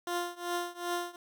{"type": "tone with tremolo", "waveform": "15% pulse", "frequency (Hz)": 350, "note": "F4", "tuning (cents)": 4, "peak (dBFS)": -23, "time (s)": [0.07, 1.16], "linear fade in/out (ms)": 2, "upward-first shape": "triangle", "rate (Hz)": 2.6, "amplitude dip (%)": 95, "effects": []}